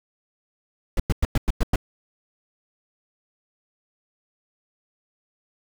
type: noise bursts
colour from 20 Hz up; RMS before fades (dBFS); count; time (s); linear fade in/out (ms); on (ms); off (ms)
brown; -18; 7; 0.97-1.759; 2; 27; 100
effects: none